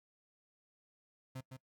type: tone with echo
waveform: 35% pulse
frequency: 130.81 Hz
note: C3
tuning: in tune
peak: -40 dBFS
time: 1.35-1.41 s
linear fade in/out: 10 ms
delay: 160 ms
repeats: 1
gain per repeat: -5 dB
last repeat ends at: 1.57 s
effects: noise-tail reverb RT60 0.1 s tail -20 dB re dry